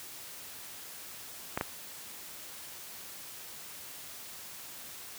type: clicks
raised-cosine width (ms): 0.5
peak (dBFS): -15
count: 2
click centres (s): 1.575 / 1.611
effects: white hiss -46 dBFS RMS until 5.18 s + high-pass 60 Hz 12 dB/octave